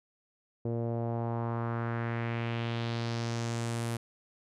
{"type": "tone with low-pass filter sweep", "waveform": "sawtooth", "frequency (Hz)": 116.54, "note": "A#2", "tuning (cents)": 0, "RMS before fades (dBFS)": -33, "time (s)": [0.65, 3.97], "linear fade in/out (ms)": 5, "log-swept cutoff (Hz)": [470, 11000], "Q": 2.1, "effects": []}